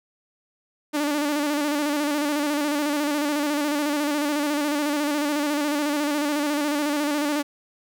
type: tone with vibrato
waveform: sawtooth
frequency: 293.7 Hz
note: D4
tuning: in tune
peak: -18 dBFS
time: 0.93-7.43 s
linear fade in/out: 20 ms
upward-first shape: square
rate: 14 Hz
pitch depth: 44 cents each way
effects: none